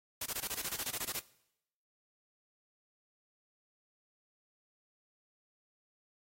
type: noise bursts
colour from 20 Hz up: white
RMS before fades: -37 dBFS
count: 14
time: 0.21-1.195 s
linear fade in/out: 5 ms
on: 49 ms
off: 23 ms
effects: noise-tail reverb RT60 0.8 s tail -20 dB re dry + AAC 48 kbps